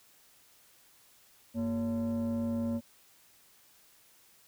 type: tone with frequency modulation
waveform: sine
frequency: 233.1 Hz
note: A#3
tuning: in tune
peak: -27 dBFS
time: 1.54-2.81 s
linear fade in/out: 50 ms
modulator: 329 Hz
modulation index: 0.61
effects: tanh soft clip ceiling -28 dBFS + white hiss -62 dBFS RMS until 4.47 s